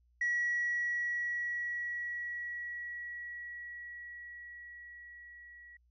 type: tone with level ramp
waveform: sine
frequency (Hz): 1925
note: B6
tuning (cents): -45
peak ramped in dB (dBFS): -27 to -51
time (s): 0.21-5.77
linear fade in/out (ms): 5
effects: tanh soft clip ceiling -26 dBFS + added 60 Hz sine -66 dBFS peak until 5.9 s